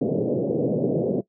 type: band-pass noise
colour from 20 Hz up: white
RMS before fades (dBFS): -23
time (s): 0.01-1.21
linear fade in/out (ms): 5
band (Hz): 120 to 550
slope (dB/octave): 48
effects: noise-tail reverb RT60 0.1 s tail -18 dB re dry